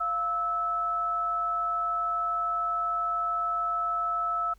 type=tone pair together; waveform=sine; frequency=694 / 1306.5 Hz; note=F5 / E6; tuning=-11 / -16 cents; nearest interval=major seventh; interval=1095 cents; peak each=-35 / -26 dBFS; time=0-4.54 s; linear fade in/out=10 ms; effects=added 50 Hz sine -54 dBFS peak until 4.58 s + pink hiss -67 dBFS RMS until 4.58 s